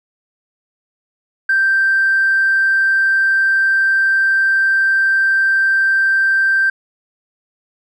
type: tone with tanh clipping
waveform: triangle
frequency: 1568 Hz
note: G6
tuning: in tune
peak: -11 dBFS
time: 1.49-6.7 s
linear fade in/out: 5 ms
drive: 4 dB
effects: none